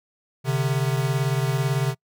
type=beating tone pair; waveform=square; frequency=131.7 / 149.7 Hz; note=C3 / D3; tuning=+12 / +33 cents; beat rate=18 Hz; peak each=-23 / -26 dBFS; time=0.44-1.95 s; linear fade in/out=50 ms; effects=noise-tail reverb RT60 0.1 s tail -25 dB re dry